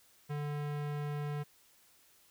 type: tone with low-pass filter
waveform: square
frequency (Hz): 146.83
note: D3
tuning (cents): 0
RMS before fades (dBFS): -37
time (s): 0.29-1.44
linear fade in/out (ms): 20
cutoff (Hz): 2500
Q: 0.7
effects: white hiss -65 dBFS RMS until 2.3 s